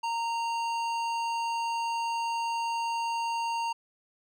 sine tone with hard clipping, 925 Hz, A#5, 14 cents flat, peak -30 dBFS, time 0.03-3.73 s, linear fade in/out 10 ms, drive 13 dB, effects none

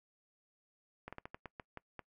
slowing click train, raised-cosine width 0.5 ms, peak -29 dBFS, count 9, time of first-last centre 1.08-1.993 s, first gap 46 ms, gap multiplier 1.25, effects noise-tail reverb RT60 0.1 s tail -23 dB re dry

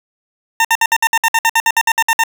20% pulse tone bursts, 909 Hz, A#5, 44 cents flat, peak -5 dBFS, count 16, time 0.6-2.237 s, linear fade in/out 2 ms, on 47 ms, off 59 ms, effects 7-bit

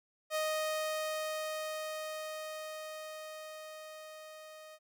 sawtooth tone with level ramp, 622.3 Hz, D#5, in tune, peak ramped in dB -27 to -46 dBFS, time 0.3-4.79 s, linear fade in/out 50 ms, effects none

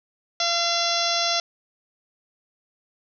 harmonic tone, 684 Hz, F5, 36 cents flat, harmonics 1 / 2 / 3 / 4 / 5 / 6 / 7 / 8 / 9, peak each -27 / -30 / -33 / -33 / -28 / -29 / -30 / -28 / -31 dBFS, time 0.4-1.4 s, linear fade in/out 2 ms, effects none

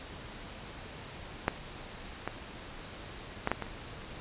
clicks, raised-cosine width 0.5 ms, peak -10 / -17 / -13 / -12 / -20 / -30 dBFS, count 6, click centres 1.481 / 2.276 / 3.474 / 3.516 / 3.623 / 3.666 s, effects pink hiss -45 dBFS RMS until 4.2 s + resampled to 8000 Hz

